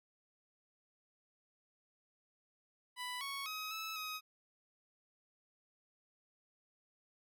15% pulse tone with pitch steps, 992 / 1109 / 1266 / 1304 / 1261 Hz, B5 / C#6 / D#6 / E6 / D#6, +7 / 0 / +30 / -19 / +23 cents, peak -34 dBFS, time 2.96-4.21 s, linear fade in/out 50 ms, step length 250 ms, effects none

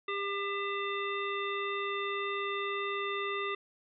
harmonic tone with a mistuned harmonic, 399.9 Hz, G4, 35 cents sharp, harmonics 1 / 3 / 5 / 7 / 9, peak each -36 / -36 / -39 / -42 / -43 dBFS, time 0.08-3.55 s, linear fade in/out 5 ms, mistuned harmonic 7, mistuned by -81 cents, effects none

